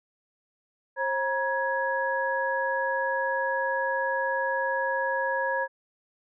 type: tone cluster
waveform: sine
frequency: 535 / 952 / 1668 Hz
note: C5 / A#5 / G#6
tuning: +38 / +36 / +7 cents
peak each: -29 dBFS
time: 0.96-5.68 s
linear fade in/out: 50 ms
effects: none